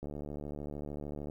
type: click train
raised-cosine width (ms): 2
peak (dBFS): -28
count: 94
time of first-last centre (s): 0.03-1.299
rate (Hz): 73.3
effects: 11-bit